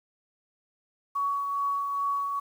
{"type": "tone with tremolo", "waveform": "sine", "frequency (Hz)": 1124, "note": "C#6", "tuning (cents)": 24, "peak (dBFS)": -24, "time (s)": [1.15, 2.4], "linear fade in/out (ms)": 10, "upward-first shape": "triangle", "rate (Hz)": 2.4, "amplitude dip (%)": 40, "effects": ["9-bit"]}